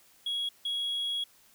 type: tone pair in turn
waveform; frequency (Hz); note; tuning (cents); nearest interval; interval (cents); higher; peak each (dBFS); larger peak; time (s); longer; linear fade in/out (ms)
triangle; 3322 / 3322; G#7 / G#7; 0 / 0; unison; 0; neither; -27; neither; 0.26-0.49 / 0.65-1.24; second; 5
effects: tanh soft clip ceiling -24 dBFS + white hiss -61 dBFS RMS until 1.54 s